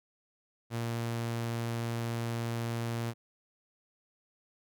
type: tone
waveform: sawtooth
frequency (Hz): 116.54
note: A#2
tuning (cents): 0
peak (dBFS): -28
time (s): 0.7-3.14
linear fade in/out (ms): 50
effects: none